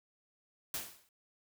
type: noise with exponential decay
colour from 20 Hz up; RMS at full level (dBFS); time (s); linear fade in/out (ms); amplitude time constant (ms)
white; -35; 0.74-1.09; 2; 76
effects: none